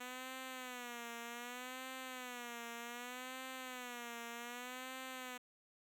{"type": "tone with vibrato", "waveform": "5% pulse", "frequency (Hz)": 246.9, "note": "B3", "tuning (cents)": 0, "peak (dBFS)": -34, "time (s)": [0, 5.38], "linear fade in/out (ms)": 10, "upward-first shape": "sine", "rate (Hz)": 0.65, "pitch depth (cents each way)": 93, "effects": []}